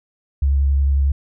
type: tone with vibrato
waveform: sine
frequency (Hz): 69.3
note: C#2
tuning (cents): 0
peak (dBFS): -13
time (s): 0.42-1.12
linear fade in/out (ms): 5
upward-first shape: sine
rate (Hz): 11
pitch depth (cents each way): 21
effects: none